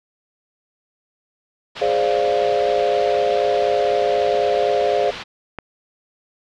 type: low-pass noise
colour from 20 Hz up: white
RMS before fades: -33 dBFS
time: 1.75-5.24 s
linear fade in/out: 20 ms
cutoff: 3900 Hz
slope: 24 dB/octave
type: chord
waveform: sine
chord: D half-diminished seventh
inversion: second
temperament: equal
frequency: 415.3 / 523.3 / 587.3 / 698.5 Hz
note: Ab4 / C5 / D5 / F5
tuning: 0 / 0 / 0 / 0 cents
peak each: -21 dBFS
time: 1.81-5.11 s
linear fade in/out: 10 ms
type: click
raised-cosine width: 0.5 ms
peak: -15 dBFS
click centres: 5.587 s
effects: none